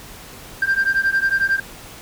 sine beating tone pair, 1578 / 1589 Hz, G6 / G6, +11 / +23 cents, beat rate 11 Hz, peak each -17 dBFS, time 0.62-1.6 s, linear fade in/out 5 ms, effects tanh soft clip ceiling -12 dBFS + pink hiss -39 dBFS RMS until 2.01 s

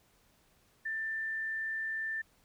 sine tone, 1779 Hz, A6, 19 cents sharp, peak -33 dBFS, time 0.85-2.22 s, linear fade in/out 10 ms, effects pink hiss -68 dBFS RMS until 2.44 s

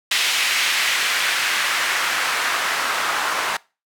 white noise with band-pass filter sweep, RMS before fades -21 dBFS, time 0.11-3.57 s, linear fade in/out 5 ms, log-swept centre 2600 to 1100 Hz, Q 1.3, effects noise-tail reverb RT60 0.3 s tail -23 dB re dry

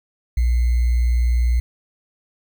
sine tone with sample-and-hold, 60 Hz, B1, 49 cents flat, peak -14 dBFS, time 0.37-1.6 s, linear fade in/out 5 ms, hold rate 2100 Hz, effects none

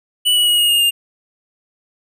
square tone with pitch steps, 2960 / 2929 / 2899 / 2869 / 2839 / 2810 Hz, F#7 / F#7 / F#7 / F7 / F7 / F7, 0 / -18 / -36 / +46 / +28 / +10 cents, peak -12 dBFS, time 0.25-0.91 s, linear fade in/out 20 ms, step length 110 ms, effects none

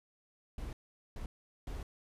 brown noise bursts at uneven times, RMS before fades -41 dBFS, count 3, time 0.58-0.73 / 1.16-1.26 / 1.67-1.83 s, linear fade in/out 2 ms, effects resampled to 32000 Hz

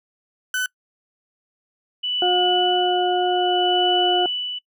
35% pulse tone, 1504 Hz, F#6, 28 cents sharp, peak -19 dBFS, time 0.54-0.66 s, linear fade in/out 2 ms
sine tone with tremolo, 2970 Hz, F#7, 6 cents sharp, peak -19 dBFS, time 2.03-4.59 s, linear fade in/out 10 ms, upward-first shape sine, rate 0.65 Hz, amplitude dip 65%
harmonic tone, 360.4 Hz, F#4, 45 cents flat, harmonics 1 / 2 / 4, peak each -21 / -20 / -31 dBFS, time 2.22-4.26 s, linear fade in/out 2 ms
effects noise-tail reverb RT60 0.1 s tail -24 dB re dry

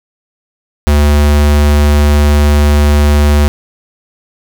square tone, 73.42 Hz, D2, in tune, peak -6 dBFS, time 0.87-3.48 s, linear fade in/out 0 ms, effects none

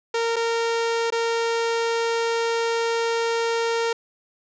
sawtooth tone with dropouts, 461.1 Hz, A#4, 19 cents flat, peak -17 dBFS, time 0.14-3.93 s, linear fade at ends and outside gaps 5 ms, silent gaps 0.36-0.364 / 1.104-1.122 s, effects resampled to 16000 Hz + 9-bit

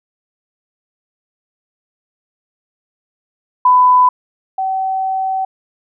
sine tone pair in turn, 1000 / 763.3 Hz, B5 / G5, +21 / -46 cents, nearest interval perfect fourth, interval 467 cents, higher first, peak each -6 / -15 dBFS, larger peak first, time 3.65-4.09 / 4.58-5.45 s, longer second, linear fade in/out 5 ms, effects none

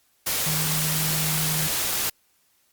sine tone in noise, 155.8 Hz, D#3, 3 cents sharp, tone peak -27 dBFS, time 0.46-1.68 s, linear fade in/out 10 ms, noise white, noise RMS -25 dBFS, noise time 0.26-2.1 s, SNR -5 dB, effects white hiss -65 dBFS RMS until 2.72 s + Opus 48 kbps

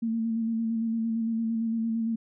sine tone with vibrato, 226.5 Hz, A#3, 50 cents flat, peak -25 dBFS, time 0.02-2.16 s, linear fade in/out 10 ms, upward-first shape square, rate 8.8 Hz, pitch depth 22 cents each way, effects none

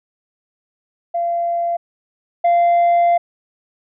sine tone pair in turn, 687 / 691.4 Hz, F5 / F5, -29 / -18 cents, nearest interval unison, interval 11 cents, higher second, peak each -16 / -8 dBFS, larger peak second, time 1.14-1.77 / 2.44-3.18 s, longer second, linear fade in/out 10 ms, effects tanh soft clip ceiling -10 dBFS

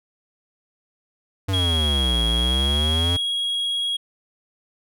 square exponential two-way sweep, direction down then up, 98.4 to 56.4 to 89.5 Hz, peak -21 dBFS, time 1.48-3.17 s, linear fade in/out 10 ms, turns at 2.25 s
triangle tone with vibrato, 3303 Hz, G#7, 10 cents flat, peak -20 dBFS, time 1.53-3.97 s, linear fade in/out 10 ms, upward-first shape triangle, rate 18 Hz, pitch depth 9 cents each way
effects none

